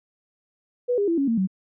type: tone with pitch steps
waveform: sine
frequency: 490.7 / 405.5 / 335.2 / 277 / 228.9 / 189.19 Hz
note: B4 / G#4 / E4 / C#4 / A#3 / F#3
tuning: -11 / -41 / +29 / -1 / -31 / +39 cents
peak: -19 dBFS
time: 0.88-1.474 s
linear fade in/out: 20 ms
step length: 99 ms
effects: none